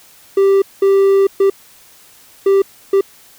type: tone bursts at uneven times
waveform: triangle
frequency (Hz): 392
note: G4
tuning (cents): 0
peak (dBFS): -6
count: 5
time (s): 0.37-0.62 / 0.82-1.27 / 1.4-1.5 / 2.46-2.62 / 2.93-3.01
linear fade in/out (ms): 5
effects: white hiss -45 dBFS RMS until 3.38 s